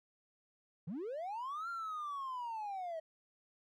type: linear two-way sweep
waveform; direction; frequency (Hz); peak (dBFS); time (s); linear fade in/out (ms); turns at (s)
triangle; up then down; 140.5 to 1396.9 to 628; -36; 0.87-3; 10; 1.69
effects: tanh soft clip ceiling -34 dBFS